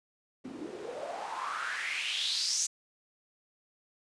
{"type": "noise with band-pass filter sweep", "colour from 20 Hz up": "white", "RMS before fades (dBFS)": -35, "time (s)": [0.44, 2.67], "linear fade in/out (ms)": 10, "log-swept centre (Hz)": [240, 6700], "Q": 5.2, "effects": ["resampled to 22050 Hz"]}